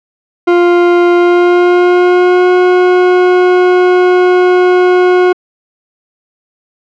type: tone with pitch glide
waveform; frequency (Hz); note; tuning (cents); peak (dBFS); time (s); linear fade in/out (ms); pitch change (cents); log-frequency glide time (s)
40% pulse; 350 to 362.6; F4 to F#4; +4 to -35; -4; 0.47-5.33; 10; +61; 1.16-2.5
effects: low-pass 2000 Hz 12 dB/octave